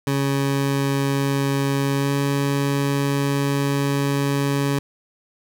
20% pulse tone with pitch glide, 138.59 to 140.36 Hz, C#3 to C#3, 0 to +22 cents, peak -14 dBFS, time 0.07-4.79 s, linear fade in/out 2 ms, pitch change +22 cents, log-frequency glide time 1.95-2.12 s, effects none

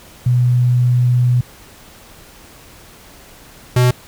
sine / square tone pair in turn, 123.47 / 124.54 Hz, B2 / B2, 0 / +15 cents, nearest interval unison, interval 15 cents, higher second, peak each -10 dBFS, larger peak neither, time 0.26-1.41 / 3.76-3.91 s, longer first, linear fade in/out 5 ms, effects pink hiss -42 dBFS RMS until 4.07 s

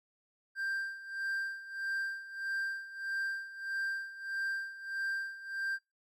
triangle tone with tremolo, 1581 Hz, G6, 14 cents sharp, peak -30 dBFS, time 0.55-5.79 s, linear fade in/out 50 ms, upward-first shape sine, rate 1.6 Hz, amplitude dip 80%, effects noise-tail reverb RT60 0.2 s tail -23 dB re dry + Opus 48 kbps

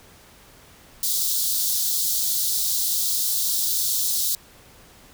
white high-pass noise, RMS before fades -23 dBFS, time 1.03-4.35 s, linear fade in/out 2 ms, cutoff 3600 Hz, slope 48 dB/octave, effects pink hiss -50 dBFS RMS until 5.13 s

